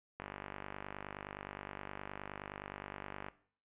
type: click train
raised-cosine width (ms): 0.5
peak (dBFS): -27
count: 154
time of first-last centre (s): 0.2-3.285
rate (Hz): 49.6
effects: noise-tail reverb RT60 0.5 s tail -17 dB re dry + resampled to 8000 Hz